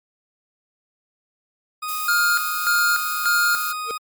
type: tone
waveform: 40% pulse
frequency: 1244.5 Hz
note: D#6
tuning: in tune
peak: -25 dBFS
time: 1.82-3.98 s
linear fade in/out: 10 ms
type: noise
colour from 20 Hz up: violet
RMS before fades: -29 dBFS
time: 1.88-3.72 s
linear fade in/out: 5 ms
type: tone with tremolo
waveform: square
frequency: 1412 Hz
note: F6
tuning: 19 cents sharp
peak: -17 dBFS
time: 2.08-3.73 s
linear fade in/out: 5 ms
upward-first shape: square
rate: 1.7 Hz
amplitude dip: 70%
type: tone with exponential growth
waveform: square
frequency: 458 Hz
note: A#4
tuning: 31 cents flat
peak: -25 dBFS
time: 3.83-3.91 s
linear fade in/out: 1 ms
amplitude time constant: 16 ms
effects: MP3 96 kbps